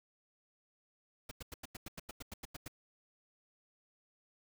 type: noise bursts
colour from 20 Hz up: pink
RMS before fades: -45 dBFS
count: 13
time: 1.29-2.681 s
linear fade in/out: 5 ms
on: 23 ms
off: 91 ms
effects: none